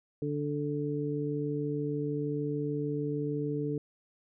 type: harmonic tone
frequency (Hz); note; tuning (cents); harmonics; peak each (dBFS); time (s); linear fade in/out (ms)
146.5; D3; -4; 1 / 2 / 3; -34 / -34 / -34; 0.22-3.78; 2
effects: none

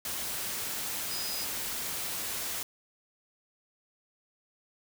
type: tone in noise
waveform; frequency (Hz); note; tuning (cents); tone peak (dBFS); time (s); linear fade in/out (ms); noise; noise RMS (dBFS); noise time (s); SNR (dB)
sine; 4978; D#8; 0; -37; 1.11-1.45; 2; white; -35; 0.05-2.63; -5
effects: none

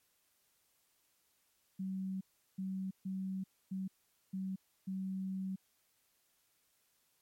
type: tone bursts at uneven times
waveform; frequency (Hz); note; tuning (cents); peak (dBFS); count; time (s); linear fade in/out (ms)
sine; 190; F#3; +46; -36; 6; 1.79-2.21 / 2.58-2.91 / 3.05-3.44 / 3.71-3.88 / 4.33-4.56 / 4.87-5.56; 10
effects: white hiss -75 dBFS RMS until 7.21 s + MP3 64 kbps

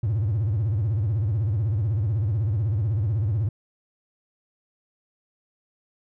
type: tone with vibrato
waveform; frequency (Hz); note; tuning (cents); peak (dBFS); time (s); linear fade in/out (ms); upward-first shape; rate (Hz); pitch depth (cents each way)
triangle; 105.7; G#2; +31; -18; 0.03-3.49; 5; sine; 16; 230
effects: tanh soft clip ceiling -15 dBFS

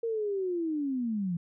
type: linear sweep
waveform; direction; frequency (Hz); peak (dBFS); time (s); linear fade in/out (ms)
sine; down; 466.2 to 164.81; -28; 0.03-1.37; 5
effects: none

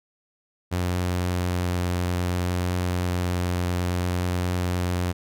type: tone with vibrato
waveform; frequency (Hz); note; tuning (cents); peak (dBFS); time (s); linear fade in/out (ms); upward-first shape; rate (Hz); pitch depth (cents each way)
sawtooth; 89.3; F2; +39; -19; 0.71-5.13; 20; triangle; 0.6; 9
effects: none

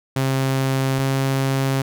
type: tone pair in turn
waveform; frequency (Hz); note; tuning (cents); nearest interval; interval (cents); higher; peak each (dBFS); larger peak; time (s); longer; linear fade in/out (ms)
sawtooth; 133.7 / 134.86; C3 / C#3; +38 / -47; unison; 15; second; -14 / -14; neither; 0.16-0.99 / 0.99-1.82; neither; 5
effects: none

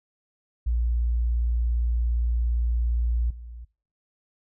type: tone with level steps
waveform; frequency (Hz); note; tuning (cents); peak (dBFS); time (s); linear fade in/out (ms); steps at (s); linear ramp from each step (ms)
sine; 58.7; A#1; +13; -21 / -37; 0.66-3.65; 10; 3.3; 5
effects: noise-tail reverb RT60 0.4 s tail -22 dB re dry

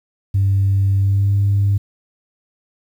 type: tone with pitch glide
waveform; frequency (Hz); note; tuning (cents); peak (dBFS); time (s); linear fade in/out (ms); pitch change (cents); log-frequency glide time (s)
sine; 98 to 100.17; G2 to G2; 0 to +38; -11; 0.34-1.78; 10; +38; 1.01-1.33
effects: tanh soft clip ceiling -9 dBFS + 8-bit

